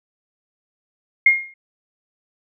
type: tone with exponential decay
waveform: sine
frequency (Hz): 2135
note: C7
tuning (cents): +34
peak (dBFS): -6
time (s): 1.26-1.54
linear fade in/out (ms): 5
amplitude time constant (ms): 59
effects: none